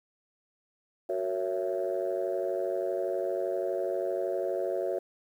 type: chord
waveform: sine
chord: F# dominant seventh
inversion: none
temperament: just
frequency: 370 / 462.5 / 555 / 666 Hz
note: F#4 / A#4 / C#5 / E5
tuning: 0 / -14 / +2 / +18 cents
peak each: -32 / -35 / -32 / -33 dBFS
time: 1.09-4.99 s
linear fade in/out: 5 ms
effects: tanh soft clip ceiling -20 dBFS + 10-bit